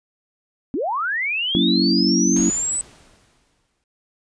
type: linear sweep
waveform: sine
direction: up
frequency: 233.1 to 8090 Hz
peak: -20 dBFS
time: 0.74-2.81 s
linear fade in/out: 0 ms
type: chord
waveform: sine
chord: F# dominant seventh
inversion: none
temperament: equal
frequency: 185 / 233.1 / 277.2 / 329.6 Hz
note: F#3 / A#3 / C#4 / E4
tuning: 0 / 0 / 0 / 0 cents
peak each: -21 dBFS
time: 1.55-2.5 s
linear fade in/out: 0 ms
type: noise with exponential decay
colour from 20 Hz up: pink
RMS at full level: -33 dBFS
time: 2.36-3.84 s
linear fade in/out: 2 ms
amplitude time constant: 320 ms
effects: resampled to 22050 Hz